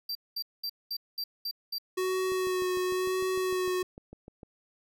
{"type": "tone bursts", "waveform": "square", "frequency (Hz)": 4699, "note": "D8", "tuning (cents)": 0, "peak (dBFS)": -32, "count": 7, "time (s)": [0.09, 1.784], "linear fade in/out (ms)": 5, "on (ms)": 62, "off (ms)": 210}
{"type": "tone with vibrato", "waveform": "square", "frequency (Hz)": 370, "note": "F#4", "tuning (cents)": 0, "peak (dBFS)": -28, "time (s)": [1.97, 3.83], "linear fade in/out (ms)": 10, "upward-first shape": "sine", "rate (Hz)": 0.96, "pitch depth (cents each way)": 19}
{"type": "click train", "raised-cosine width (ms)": 2, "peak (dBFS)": -32, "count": 15, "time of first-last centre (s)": [2.32, 4.432], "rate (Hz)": 6.63}
{"effects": []}